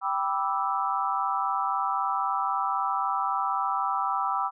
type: chord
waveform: sine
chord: E minor seventh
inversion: first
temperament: equal with one note detuned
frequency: 784 / 982.6 / 1174.7 / 1318.5 Hz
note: G5 / B5 / D6 / E6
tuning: 0 / -9 / 0 / 0 cents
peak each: -30 dBFS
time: 0.01-4.51 s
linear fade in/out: 50 ms
effects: none